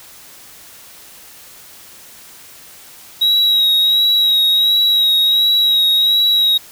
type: tone with vibrato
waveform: triangle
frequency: 3834 Hz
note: A#7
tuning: 48 cents sharp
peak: -9 dBFS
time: 3.21-6.58 s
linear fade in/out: 10 ms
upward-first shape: sine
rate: 1.4 Hz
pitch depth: 28 cents each way
effects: white hiss -40 dBFS RMS until 6.71 s